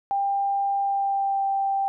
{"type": "tone with pitch glide", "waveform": "sine", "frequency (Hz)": [795, 785.4], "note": ["G5", "G5"], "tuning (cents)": [24, 3], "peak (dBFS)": -21, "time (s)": [0.11, 1.88], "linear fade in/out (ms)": 0, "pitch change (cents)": -21, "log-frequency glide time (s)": [0.8, 1.44], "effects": []}